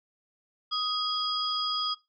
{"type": "tone cluster", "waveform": "sine", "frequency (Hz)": [1251, 3301, 4937], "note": ["D#6", "G#7", "D#8"], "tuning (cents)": [9, -11, -14], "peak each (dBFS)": -31, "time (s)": [0.71, 1.95], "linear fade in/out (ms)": 20, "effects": ["noise-tail reverb RT60 0.2 s tail -18 dB re dry"]}